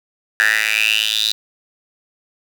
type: tone with high-pass filter sweep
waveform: 10% pulse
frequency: 108.3 Hz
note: A2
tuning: 27 cents flat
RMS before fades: -17 dBFS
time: 0.4-1.32 s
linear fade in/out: 0 ms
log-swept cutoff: 1700 to 4000 Hz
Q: 7.2
effects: none